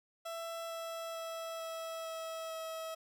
30% pulse tone with pitch steps, 665 / 661.2 / 657.4 / 653.6 / 649.8 / 646.1 Hz, E5 / E5 / E5 / E5 / E5 / E5, +15 / +5 / -5 / -15 / -25 / -35 cents, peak -37 dBFS, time 0.25-2.95 s, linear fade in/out 10 ms, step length 450 ms, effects none

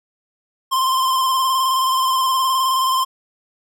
square tone with vibrato, 1046.5 Hz, C6, in tune, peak -16 dBFS, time 0.71-3.05 s, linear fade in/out 20 ms, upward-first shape square, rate 19 Hz, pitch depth 27 cents each way, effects none

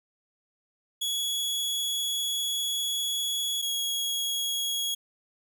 sawtooth tone pair in turn, 3365 / 3321 Hz, G#7 / G#7, +22 / -1 cents, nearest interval unison, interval 23 cents, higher first, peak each -24 dBFS, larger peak neither, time 1.01-3.62 / 3.62-4.95 s, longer first, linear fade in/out 10 ms, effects none

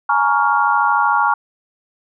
sine chord, Bb minor seventh, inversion third, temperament just, 839.1 / 932.3 / 1118.8 / 1398.5 Hz, Ab5 / Bb5 / Db6 / F6, +18 / 0 / +16 / +2 cents, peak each -18 dBFS, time 0.09-1.34 s, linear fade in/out 5 ms, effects none

